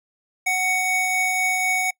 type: tone pair together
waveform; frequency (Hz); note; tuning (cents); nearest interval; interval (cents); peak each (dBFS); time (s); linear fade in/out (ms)
square; 743 / 2233; F#5 / C#7; +7 / +12; octave + perfect fifth; 1905; -26 / -21; 0.46-1.91; 10
effects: noise-tail reverb RT60 0.1 s tail -23 dB re dry